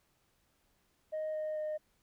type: tone with pitch steps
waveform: sine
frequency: 622.3 / 618 / 613.7 Hz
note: D#5 / D#5 / D#5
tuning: 0 / -12 / -24 cents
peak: -32 dBFS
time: 1.12-1.78 s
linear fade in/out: 20 ms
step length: 220 ms
effects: tanh soft clip ceiling -32 dBFS + pink hiss -74 dBFS RMS until 2.02 s